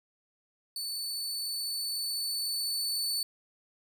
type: tone with level ramp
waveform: sawtooth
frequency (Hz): 4486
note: C#8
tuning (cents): +20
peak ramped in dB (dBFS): -31 to -26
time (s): 0.76-3.23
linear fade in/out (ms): 2
effects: none